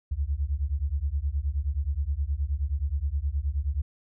sine beating tone pair, 66.5 / 76 Hz, C2 / D#2, +29 / -40 cents, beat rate 9.5 Hz, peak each -28 dBFS, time 0.11-3.82 s, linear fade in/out 10 ms, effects none

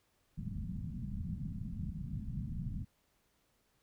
white low-pass noise, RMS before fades -40 dBFS, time 0.37-2.85 s, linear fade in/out 20 ms, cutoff 210 Hz, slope 48 dB/octave, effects pink hiss -75 dBFS RMS until 3.82 s

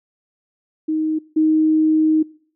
sine tone pair in turn, 313 / 313 Hz, D#4 / D#4, +10 / +10 cents, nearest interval unison, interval 0 cents, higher neither, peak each -17 / -12 dBFS, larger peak second, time 0.88-1.19 / 1.36-2.23 s, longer second, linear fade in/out 10 ms, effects noise-tail reverb RT60 0.5 s tail -22 dB re dry

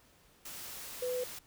sine tone in noise, 499.6 Hz, B4, 20 cents sharp, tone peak -32 dBFS, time 1.02-1.24 s, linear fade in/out 5 ms, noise white, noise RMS -45 dBFS, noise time 0.45-1.39 s, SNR +10 dB, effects pink hiss -64 dBFS RMS until 1.46 s

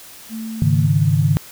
sine tone, 223 Hz, A3, 23 cents sharp, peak -25 dBFS, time 0.29-0.89 s, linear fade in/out 50 ms
sine chord, Ab suspended fourth, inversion none, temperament just, 103.83 / 138.43 / 155.74 Hz, Ab2 / Db3 / Eb3, 0 / -2 / +2 cents, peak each -18 / -17 / -16 dBFS, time 0.62-1.37 s, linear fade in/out 0 ms
effects white hiss -40 dBFS RMS until 1.51 s

